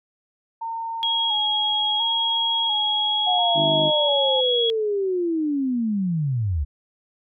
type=tone with vibrato; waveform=sine; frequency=880 Hz; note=A5; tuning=in tune; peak=-26 dBFS; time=0.61-4.41 s; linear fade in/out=10 ms; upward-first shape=square; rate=0.72 Hz; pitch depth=61 cents each way
type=tone with pitch glide; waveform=sine; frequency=3297 to 3330 Hz; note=G#7 to G#7; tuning=-13 to +4 cents; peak=-20 dBFS; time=1.03-4.7 s; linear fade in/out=0 ms; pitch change=+17 cents; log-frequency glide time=2.31-3.78 s
type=linear sweep; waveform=sine; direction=down; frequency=740 to 65.41 Hz; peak=-20 dBFS; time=3.26-6.65 s; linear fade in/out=20 ms
type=harmonic tone; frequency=50.6 Hz; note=G#1; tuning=44 cents flat; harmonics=3 / 4 / 5 / 6 / 7; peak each=-27 / -35 / -35 / -28 / -32 dBFS; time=3.54-3.92 s; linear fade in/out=50 ms
effects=none